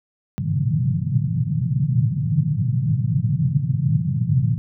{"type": "band-pass noise", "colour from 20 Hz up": "white", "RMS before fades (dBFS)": -20, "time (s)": [0.38, 4.58], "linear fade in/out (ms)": 0, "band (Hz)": [110, 160], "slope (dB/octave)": 48, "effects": []}